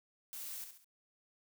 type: noise with echo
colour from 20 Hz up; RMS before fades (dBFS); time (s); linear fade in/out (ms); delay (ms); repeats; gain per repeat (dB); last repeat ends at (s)
blue; -45; 0.33-0.64; 0; 68; 3; -7; 0.844
effects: none